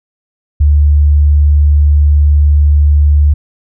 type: tone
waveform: sine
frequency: 73.42 Hz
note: D2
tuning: in tune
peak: -4 dBFS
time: 0.6-3.34 s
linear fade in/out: 10 ms
effects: none